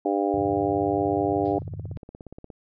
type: harmonic tone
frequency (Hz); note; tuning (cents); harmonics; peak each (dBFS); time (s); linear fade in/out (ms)
100; G2; +35; 3 / 4 / 5 / 6 / 7 / 8; -26 / -26 / -31 / -31 / -28 / -31; 0.05-1.59; 5
type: chord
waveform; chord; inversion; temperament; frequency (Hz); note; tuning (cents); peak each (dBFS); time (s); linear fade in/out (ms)
sine; F minor seventh; none; equal with one note detuned; 87.31 / 103.83 / 129.16 / 155.56; F2 / Ab2 / C3 / Eb3; 0 / 0 / -22 / 0; -37 / -36 / -41 / -40; 0.34-1.97; 0
type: noise with exponential decay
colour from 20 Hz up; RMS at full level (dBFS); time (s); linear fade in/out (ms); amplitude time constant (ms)
blue; -43; 1.45-1.7; 5; 53
type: click train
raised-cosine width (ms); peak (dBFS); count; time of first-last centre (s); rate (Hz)
2; -27; 16; 1.62-2.502; 17
effects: resampled to 11025 Hz